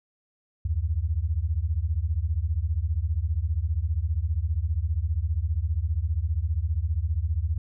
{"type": "beating tone pair", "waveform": "sine", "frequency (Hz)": [72.7, 87.7], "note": ["D2", "F2"], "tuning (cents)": [-17, 8], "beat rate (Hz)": 15, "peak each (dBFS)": -26, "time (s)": [0.65, 7.58], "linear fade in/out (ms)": 5, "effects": []}